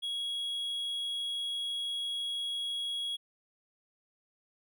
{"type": "tone", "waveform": "triangle", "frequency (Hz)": 3322, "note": "G#7", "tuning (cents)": 0, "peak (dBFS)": -31, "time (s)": [0.02, 3.17], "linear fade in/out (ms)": 20, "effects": []}